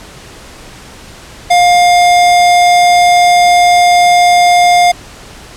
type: tone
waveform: square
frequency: 707 Hz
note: F5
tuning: 21 cents sharp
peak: -5 dBFS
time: 1.5-4.92 s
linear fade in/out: 10 ms
effects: pink hiss -33 dBFS RMS until 5.56 s + low-pass 9000 Hz 12 dB/octave